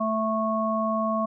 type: harmonic tone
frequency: 220 Hz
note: A3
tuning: in tune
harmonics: 1 / 3 / 5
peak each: -27 / -27 / -27 dBFS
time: 0-1.26 s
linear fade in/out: 10 ms
effects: none